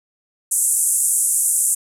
pink band-pass noise, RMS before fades -18 dBFS, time 0.51-1.75 s, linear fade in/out 10 ms, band 7800 to 11000 Hz, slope 48 dB/octave, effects none

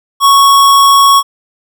square tone, 1108.7 Hz, C#6, in tune, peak -4 dBFS, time 0.2-1.23 s, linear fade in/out 50 ms, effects none

